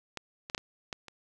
clicks, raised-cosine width 0.2 ms, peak -19 / -24 / -12 / -19 / -18 / -28 dBFS, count 6, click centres 0.173 / 0.499 / 0.548 / 0.579 / 0.928 / 1.083 s, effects none

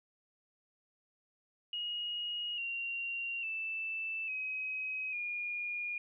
sine tone with pitch steps, 2882 / 2761 / 2646 / 2535 / 2429 Hz, F#7 / F7 / E7 / D#7 / D#7, -46 / -20 / +6 / +32 / -42 cents, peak -35 dBFS, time 1.73-5.98 s, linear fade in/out 2 ms, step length 850 ms, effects none

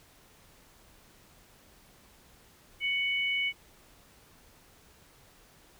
sine tone pair together, 2229 / 2975 Hz, C#7 / F#7, +9 / +9 cents, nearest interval perfect fourth, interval 500 cents, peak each -28 / -33 dBFS, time 2.8-3.53 s, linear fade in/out 50 ms, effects pink hiss -59 dBFS RMS until 5.79 s

